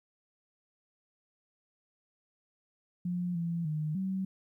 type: tone with pitch steps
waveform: sine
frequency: 177.3 / 168.9 / 153.3 / 190.2 Hz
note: F3 / E3 / D#3 / F#3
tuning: +26 / +42 / -25 / +48 cents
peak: -30 dBFS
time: 3.05-4.25 s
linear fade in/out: 5 ms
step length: 300 ms
effects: 12-bit